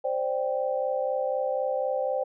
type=chord; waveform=sine; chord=C suspended second; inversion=none; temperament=equal; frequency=523.3 / 587.3 / 784 Hz; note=C5 / D5 / G5; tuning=0 / 0 / 0 cents; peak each=-27 / -30 / -32 dBFS; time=0.04-2.24 s; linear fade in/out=10 ms; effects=none